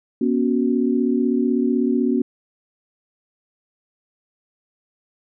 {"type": "chord", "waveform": "sine", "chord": "B suspended second", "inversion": "none", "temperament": "equal with one note detuned", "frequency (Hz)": [241.2, 277.2, 370], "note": ["B3", "C#4", "F#4"], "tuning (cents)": [-41, 0, 0], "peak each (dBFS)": [-19, -21, -23], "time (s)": [0.21, 2.22], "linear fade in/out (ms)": 5, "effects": []}